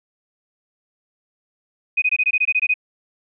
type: tone bursts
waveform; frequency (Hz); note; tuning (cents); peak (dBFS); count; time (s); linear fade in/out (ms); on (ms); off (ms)
sine; 2500; D#7; +8; -14; 11; 1.97-2.741; 10; 51; 21
effects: none